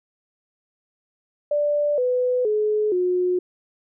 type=tone with pitch steps; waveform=sine; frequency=587.3 / 499.6 / 425 / 361.5 Hz; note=D5 / B4 / G#4 / F#4; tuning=0 / +20 / +40 / -40 cents; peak=-18 dBFS; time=1.51-3.39 s; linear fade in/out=5 ms; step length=470 ms; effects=none